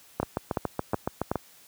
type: two click trains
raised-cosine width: 1 ms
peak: -12 / -11 dBFS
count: 9 / 4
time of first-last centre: 0.23-1.357 / 0.2-1.315 s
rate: 7.1 / 2.69 Hz
effects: white hiss -55 dBFS RMS until 1.67 s + high-pass 60 Hz 12 dB/octave